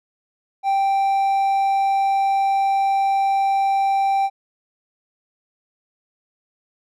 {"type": "tone", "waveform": "triangle", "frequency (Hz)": 784, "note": "G5", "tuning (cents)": 0, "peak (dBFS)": -14, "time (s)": [0.63, 4.3], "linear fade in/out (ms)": 50, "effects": []}